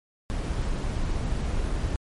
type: noise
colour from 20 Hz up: brown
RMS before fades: -27 dBFS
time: 0.3-1.96 s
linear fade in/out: 0 ms
effects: MP3 48 kbps